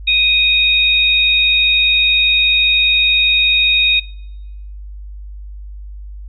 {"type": "tone pair together", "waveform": "sine", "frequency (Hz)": [2493, 3735], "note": ["D#7", "A#7"], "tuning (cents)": [3, 3], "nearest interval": "perfect fifth", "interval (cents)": 700, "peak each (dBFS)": -13, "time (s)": [0.07, 4], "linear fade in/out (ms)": 10, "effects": ["noise-tail reverb RT60 1.0 s tail -25 dB re dry", "added 50 Hz sine -28 dBFS peak until 6.28 s"]}